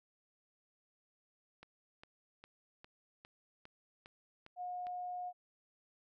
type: click train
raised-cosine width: 0.3 ms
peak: -37 dBFS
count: 9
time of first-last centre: 1.63-4.869 s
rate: 2.47 Hz
type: tone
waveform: sine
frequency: 720 Hz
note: F#5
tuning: 47 cents flat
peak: -39 dBFS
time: 4.56-5.33 s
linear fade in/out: 50 ms
effects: none